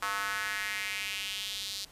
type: tone with high-pass filter sweep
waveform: square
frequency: 99.6 Hz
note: G2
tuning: 28 cents sharp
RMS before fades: -35 dBFS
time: 0.02-1.85 s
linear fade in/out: 5 ms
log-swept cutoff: 1200 to 4300 Hz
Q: 2.9
effects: pink hiss -56 dBFS RMS until 1.91 s + resampled to 32000 Hz